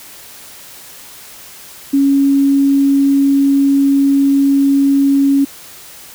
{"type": "tone", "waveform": "sine", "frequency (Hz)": 277.2, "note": "C#4", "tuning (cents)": 0, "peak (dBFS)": -8, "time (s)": [1.93, 5.45], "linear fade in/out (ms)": 10, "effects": ["white hiss -36 dBFS RMS until 6.14 s"]}